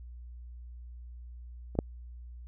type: clicks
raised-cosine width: 2 ms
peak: -28 / -11 dBFS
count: 2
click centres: 1.753 / 1.789 s
effects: added 60 Hz sine -43 dBFS peak until 2.47 s